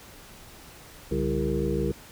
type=harmonic tone with a mistuned harmonic; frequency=66.5 Hz; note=C2; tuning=29 cents sharp; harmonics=1 / 2 / 3 / 5 / 6 / 7; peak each=-31 / -31 / -31 / -31 / -31 / -31 dBFS; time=1.11-1.92 s; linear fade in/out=5 ms; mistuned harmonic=2; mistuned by=+150 cents; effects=pink hiss -48 dBFS RMS until 2.11 s